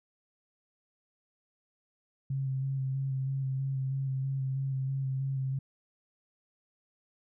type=tone with vibrato; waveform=sine; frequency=134.2 Hz; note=C3; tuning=44 cents sharp; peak=-29 dBFS; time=2.3-5.59 s; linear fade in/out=5 ms; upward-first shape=square; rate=3.1 Hz; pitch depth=18 cents each way; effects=none